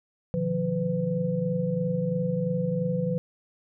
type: tone cluster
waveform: sine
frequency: 123.8 / 152.4 / 175.4 / 502 Hz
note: B2 / D#3 / F3 / B4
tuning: +5 / -36 / +8 / +28 cents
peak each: -36 / -31 / -27 / -29 dBFS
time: 0.34-3.18 s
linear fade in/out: 0 ms
effects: none